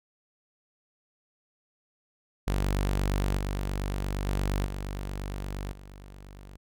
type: tone with level steps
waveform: sawtooth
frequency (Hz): 48.59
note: G1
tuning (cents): -15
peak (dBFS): -21 / -25 / -22 / -29 / -41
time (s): 2.47-6.57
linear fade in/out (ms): 10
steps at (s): 3.38 / 4.27 / 4.66 / 5.72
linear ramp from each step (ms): 2
effects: none